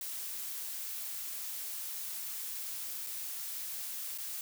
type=noise with dropouts; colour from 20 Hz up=blue; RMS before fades=-40 dBFS; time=0.01-4.41 s; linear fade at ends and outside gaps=1 ms; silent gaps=3.065-3.069 / 4.177-4.184 s; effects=none